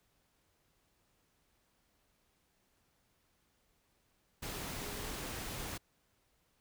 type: tone in noise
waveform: sine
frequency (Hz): 411.6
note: G#4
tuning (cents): -16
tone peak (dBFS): -50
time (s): 4.79-5.07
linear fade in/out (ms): 10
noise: pink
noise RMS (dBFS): -42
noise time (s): 4.42-5.78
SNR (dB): -11
effects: pink hiss -75 dBFS RMS until 6.6 s